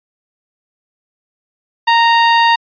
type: tone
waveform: sawtooth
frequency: 928 Hz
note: A#5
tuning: 8 cents flat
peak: -4 dBFS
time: 1.87-2.56 s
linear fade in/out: 10 ms
effects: resampled to 11025 Hz